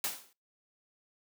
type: noise with exponential decay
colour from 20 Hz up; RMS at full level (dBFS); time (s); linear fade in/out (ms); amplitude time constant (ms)
white; -30; 0.04-0.33; 1; 62
effects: noise-tail reverb RT60 0.3 s tail -25 dB re dry + high-pass 200 Hz 12 dB/octave